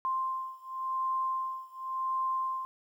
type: beating tone pair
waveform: sine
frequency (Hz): 1048 / 1048.91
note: C6 / C6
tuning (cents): +2 / +4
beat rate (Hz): 0.91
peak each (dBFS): -33 / -34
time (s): 0.05-2.65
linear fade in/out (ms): 0
effects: 11-bit